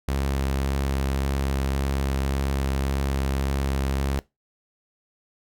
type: tone with vibrato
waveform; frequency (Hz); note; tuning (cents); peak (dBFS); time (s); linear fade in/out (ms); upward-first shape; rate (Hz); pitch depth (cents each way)
sawtooth; 68; C#2; -33; -19; 0.08-4.19; 0; sine; 1.8; 12
effects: noise-tail reverb RT60 0.2 s tail -20 dB re dry